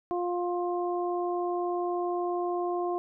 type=harmonic tone; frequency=352.7 Hz; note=F4; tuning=17 cents sharp; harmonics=1 / 2 / 3; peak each=-29 / -32 / -37 dBFS; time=0.11-2.98 s; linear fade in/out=0 ms; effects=none